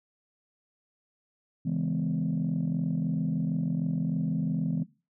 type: chord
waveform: sine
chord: C# minor seventh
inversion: none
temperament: equal with one note detuned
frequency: 138.59 / 164.81 / 207.7 / 251.5 Hz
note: C#3 / E3 / G#3 / B3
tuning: 0 / 0 / 0 / +32 cents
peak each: -34 / -28 / -32 / -32 dBFS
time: 1.65-4.84 s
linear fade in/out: 10 ms
effects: noise-tail reverb RT60 0.3 s tail -18 dB re dry + tanh soft clip ceiling -20 dBFS